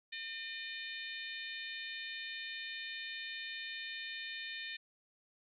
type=harmonic tone; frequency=605 Hz; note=D#5; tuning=49 cents flat; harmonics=3 / 4 / 5 / 6 / 7; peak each=-45 / -47 / -50 / -47 / -52 dBFS; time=0.12-4.77 s; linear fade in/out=10 ms; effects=none